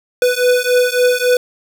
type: beating tone pair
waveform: square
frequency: 493.9 / 497.5 Hz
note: B4 / B4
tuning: 0 / +13 cents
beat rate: 3.6 Hz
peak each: -15 dBFS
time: 0.22-1.37 s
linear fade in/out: 2 ms
effects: none